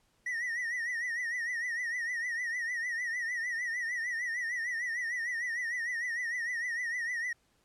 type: tone with vibrato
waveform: triangle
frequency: 1904 Hz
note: A#6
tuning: 36 cents sharp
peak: -30 dBFS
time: 0.26-7.33 s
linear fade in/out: 5 ms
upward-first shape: triangle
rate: 6.6 Hz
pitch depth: 110 cents each way
effects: pink hiss -71 dBFS RMS until 7.64 s + low-pass 11000 Hz 12 dB/octave